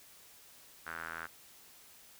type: tone with band-pass filter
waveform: sawtooth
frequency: 82.41 Hz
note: E2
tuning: in tune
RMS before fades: -43 dBFS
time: 0.86-1.27 s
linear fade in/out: 10 ms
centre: 1500 Hz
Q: 5.3
effects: white hiss -58 dBFS RMS until 2.19 s